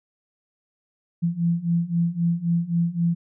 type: beating tone pair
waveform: sine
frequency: 167.9 / 171.7 Hz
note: E3 / F3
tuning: +32 / -29 cents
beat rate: 3.8 Hz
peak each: -24 / -22 dBFS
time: 1.22-3.15 s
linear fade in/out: 20 ms
effects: none